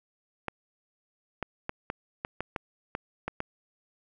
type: clicks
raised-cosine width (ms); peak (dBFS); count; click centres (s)
0.5; -16; 10; 0.483 / 1.427 / 1.694 / 1.901 / 2.249 / 2.406 / 2.562 / 2.951 / 3.28 / 3.404
effects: none